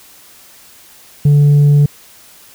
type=tone with tanh clipping; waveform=sine; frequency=145.2 Hz; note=D3; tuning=19 cents flat; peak=-6 dBFS; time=1.25-1.86 s; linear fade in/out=5 ms; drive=2 dB; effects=white hiss -42 dBFS RMS until 2.54 s